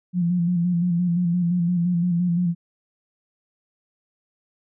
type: tone with vibrato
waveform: sine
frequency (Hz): 174.61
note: F3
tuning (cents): 0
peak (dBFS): -18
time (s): 0.13-2.55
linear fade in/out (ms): 50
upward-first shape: square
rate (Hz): 5.8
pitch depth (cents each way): 41
effects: none